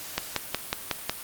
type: click train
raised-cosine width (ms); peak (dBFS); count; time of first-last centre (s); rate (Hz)
0.2; -7; 6; 0.18-1.096; 5.46
effects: white hiss -39 dBFS RMS until 1.23 s + Opus 48 kbps